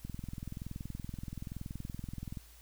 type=click train; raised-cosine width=5 ms; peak=-28 dBFS; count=50; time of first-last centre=0.05-2.372 s; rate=21.1 Hz; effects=added 57 Hz sine -56 dBFS peak until 2.61 s + white hiss -60 dBFS RMS until 2.61 s